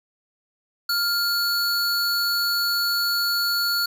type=tone pair together; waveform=square; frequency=1396.9 / 4430 Hz; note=F6 / C#8; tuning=0 / -2 cents; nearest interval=octave + minor sixth; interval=1998 cents; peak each=-25 / -23 dBFS; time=0.89-3.86 s; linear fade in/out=5 ms; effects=none